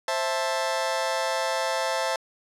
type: chord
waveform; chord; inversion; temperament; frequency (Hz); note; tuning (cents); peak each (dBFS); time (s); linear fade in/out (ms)
sawtooth; A minor; first; just; 528 / 660 / 880; C5 / E5 / A5; +16 / +2 / 0; -25; 0.08-2.16; 2
effects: low-pass 9000 Hz 12 dB/octave